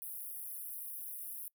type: high-pass noise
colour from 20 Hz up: pink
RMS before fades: -44 dBFS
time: 0.02-1.48 s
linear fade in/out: 0 ms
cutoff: 10000 Hz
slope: 96 dB/octave
effects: noise-tail reverb RT60 0.1 s tail -23 dB re dry